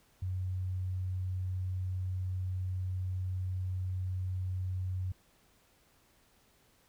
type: tone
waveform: sine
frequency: 92.5 Hz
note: F#2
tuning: in tune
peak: -32 dBFS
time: 0.22-5.12 s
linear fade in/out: 5 ms
effects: pink hiss -67 dBFS RMS until 6.88 s